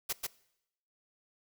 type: noise with echo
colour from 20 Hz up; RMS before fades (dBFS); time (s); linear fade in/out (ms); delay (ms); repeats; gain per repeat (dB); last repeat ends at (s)
white; -33; 0.09-0.13; 10; 140; 1; -2; 0.27
effects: noise-tail reverb RT60 0.8 s tail -21 dB re dry